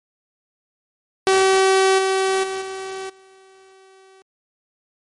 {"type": "tone with level steps", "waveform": "sawtooth", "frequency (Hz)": 382.5, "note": "G4", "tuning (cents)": -42, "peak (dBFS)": [-9, -13, -20, -24, -43], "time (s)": [1.27, 4.22], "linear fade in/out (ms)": 0, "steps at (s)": [1.98, 2.43, 2.61, 3.09], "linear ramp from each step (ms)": 10, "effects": ["MP3 48 kbps"]}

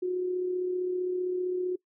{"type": "tone with amplitude modulation", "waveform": "sine", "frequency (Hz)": 363.8, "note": "F#4", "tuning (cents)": -29, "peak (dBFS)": -25, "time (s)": [0.02, 1.76], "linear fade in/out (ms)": 10, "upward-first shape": "sine", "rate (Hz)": 35.4, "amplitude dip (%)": 35, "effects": ["noise-tail reverb RT60 0.1 s tail -21 dB re dry"]}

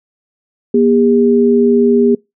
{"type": "tone pair together", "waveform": "sine", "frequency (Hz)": [239.3, 404.8], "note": ["A#3", "G#4"], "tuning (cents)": [46, -44], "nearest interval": "major sixth", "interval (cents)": 910, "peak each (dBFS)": -10, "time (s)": [0.74, 2.15], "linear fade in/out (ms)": 5, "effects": ["noise-tail reverb RT60 0.2 s tail -24 dB re dry"]}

